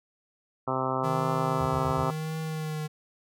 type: harmonic tone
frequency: 130.81 Hz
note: C3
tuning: in tune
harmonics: 1 / 2 / 3 / 4 / 5 / 6 / 7 / 8 / 9 / 10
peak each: -35 / -35 / -35 / -35 / -35 / -35 / -35 / -35 / -35 / -35 dBFS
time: 0.67-2.11 s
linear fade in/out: 10 ms
type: tone with vibrato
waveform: square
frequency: 155.56 Hz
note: D#3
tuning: in tune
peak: -31 dBFS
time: 1.03-2.88 s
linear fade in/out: 20 ms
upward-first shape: triangle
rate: 0.92 Hz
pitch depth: 40 cents each way
type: tone bursts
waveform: sine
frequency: 84 Hz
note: E2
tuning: 33 cents sharp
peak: -33 dBFS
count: 4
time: 1.6-2.043 s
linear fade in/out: 10 ms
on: 74 ms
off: 49 ms
effects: none